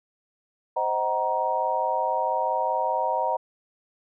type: chord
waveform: sine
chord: C half-diminished seventh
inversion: none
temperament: just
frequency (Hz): 523.3 / 627.9 / 753.5 / 941.9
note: C5 / Eb5 / Gb5 / Bb5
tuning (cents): 0 / +16 / +31 / +18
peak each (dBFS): -30 / -29 / -29 / -25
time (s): 0.76-3.37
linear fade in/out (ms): 10
effects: none